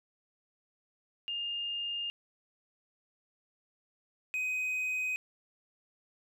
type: tone pair in turn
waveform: sine / triangle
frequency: 2819 / 2511 Hz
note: F7 / D#7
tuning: +16 / +15 cents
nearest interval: major second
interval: 201 cents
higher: first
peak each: -33 / -29 dBFS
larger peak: second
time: 1.28-2.1 / 4.34-5.16 s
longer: neither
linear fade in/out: 0 ms
effects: none